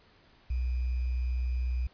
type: tone with sample-and-hold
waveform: sine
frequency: 62 Hz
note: B1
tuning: 7 cents sharp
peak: -27 dBFS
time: 0.5-1.87 s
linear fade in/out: 5 ms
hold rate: 2450 Hz
effects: pink hiss -61 dBFS RMS until 1.93 s + resampled to 11025 Hz